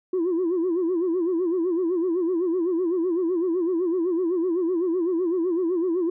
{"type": "tone with vibrato", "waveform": "sine", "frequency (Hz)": 349.2, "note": "F4", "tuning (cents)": 0, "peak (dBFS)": -19, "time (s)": [0.13, 6.1], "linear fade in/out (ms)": 5, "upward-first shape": "sine", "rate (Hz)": 7.9, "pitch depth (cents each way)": 130, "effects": ["tanh soft clip ceiling -18 dBFS"]}